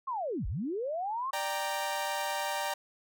sine linear two-way sweep, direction down then up, 1108.7 to 34.02 to 1108.7 Hz, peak -31 dBFS, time 0.07-1.31 s, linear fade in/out 10 ms, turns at 0.47 s
sawtooth chord, G minor, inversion second, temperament equal with one note detuned, 590.7 / 784 / 932.3 Hz, D5 / G5 / Bb5, +10 / 0 / 0 cents, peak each -33 / -32 / -31 dBFS, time 1.33-2.74 s, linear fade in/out 5 ms
effects none

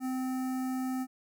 square tone with notch filter, 258.2 Hz, C4, 23 cents flat, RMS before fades -33 dBFS, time 0-1.07 s, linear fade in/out 50 ms, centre 3400 Hz, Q 0.51, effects none

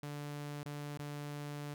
sawtooth tone with dropouts, 146 Hz, D3, 10 cents flat, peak -37 dBFS, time 0.03-1.74 s, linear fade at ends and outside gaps 2 ms, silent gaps 0.631-0.658 / 0.974-0.992 s, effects none

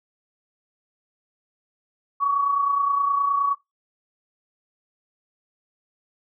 sine tone pair together, 1124 / 1153.6 Hz, C#6 / D6, +24 / -31 cents, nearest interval unison, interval 45 cents, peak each -19 / -28 dBFS, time 2.2-3.55 s, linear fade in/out 20 ms, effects noise-tail reverb RT60 0.2 s tail -21 dB re dry

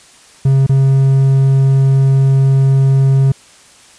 triangle tone with dropouts, 135.2 Hz, C#3, 43 cents flat, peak -5 dBFS, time 0.45-3.32 s, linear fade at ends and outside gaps 5 ms, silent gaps 0.666-0.693 s, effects white hiss -43 dBFS RMS until 3.98 s + resampled to 22050 Hz

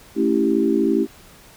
sine chord, A dominant seventh, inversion none, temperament equal, 220 / 277.2 / 329.6 / 392 Hz, A3 / C#4 / E4 / G4, 0 / 0 / 0 / 0 cents, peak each -22 / -21 / -20 / -21 dBFS, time 0.15-1.07 s, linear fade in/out 50 ms, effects pink hiss -47 dBFS RMS until 1.56 s

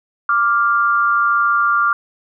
sine tone pair together, 1175.5 / 1396.9 Hz, D6 / F6, +1 / 0 cents, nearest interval minor third, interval 299 cents, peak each -15 dBFS, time 0.29-1.93 s, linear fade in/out 2 ms, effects none

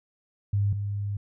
sine tone pair in turn, 101.1 / 101.49 Hz, G#2 / G#2, -46 / -39 cents, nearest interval unison, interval 7 cents, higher second, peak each -21 / -27 dBFS, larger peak first, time 0.53-0.73 / 0.73-1.17 s, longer second, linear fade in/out 5 ms, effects none

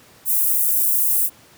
white high-pass noise, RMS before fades -18 dBFS, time 0.25-1.3 s, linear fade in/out 50 ms, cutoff 10000 Hz, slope 24 dB/octave, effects pink hiss -49 dBFS RMS until 1.57 s + high-pass 100 Hz 12 dB/octave

